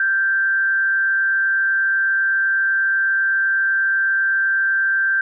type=tone with frequency modulation; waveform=sine; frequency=1568 Hz; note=G6; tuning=in tune; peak=-15 dBFS; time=0-5.21 s; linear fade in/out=2 ms; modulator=167 Hz; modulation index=0.28; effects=none